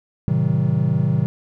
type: chord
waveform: triangle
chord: A diminished seventh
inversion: none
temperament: just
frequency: 110 / 132 / 158.4 / 190.08 Hz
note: A2 / C3 / Eb3 / Gb3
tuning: 0 / +16 / +31 / +47 cents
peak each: -22 / -18 / -18 / -22 dBFS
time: 0.28-1.26 s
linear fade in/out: 0 ms
effects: none